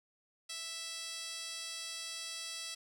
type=tone with band-pass filter; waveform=10% pulse; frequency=659.3 Hz; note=E5; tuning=in tune; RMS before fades=-43 dBFS; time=0.49-2.75 s; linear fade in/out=10 ms; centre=6400 Hz; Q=3.9; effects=11-bit